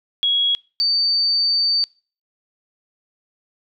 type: tone pair in turn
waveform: sine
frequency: 3322 / 4589 Hz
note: G#7 / D8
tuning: 0 / -41 cents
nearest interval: tritone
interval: 559 cents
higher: second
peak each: -15 dBFS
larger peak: neither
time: 0.23-0.55 / 0.8-1.84 s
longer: second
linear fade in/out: 0 ms
effects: noise-tail reverb RT60 0.4 s tail -25 dB re dry